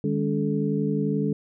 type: tone cluster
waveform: sine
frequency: 152.9 / 204.4 / 282.4 / 431.7 Hz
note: D#3 / G#3 / C#4 / A4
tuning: -30 / -27 / +32 / -33 cents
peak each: -27 / -26 / -28 / -29 dBFS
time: 0.04-1.33 s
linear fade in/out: 2 ms
effects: none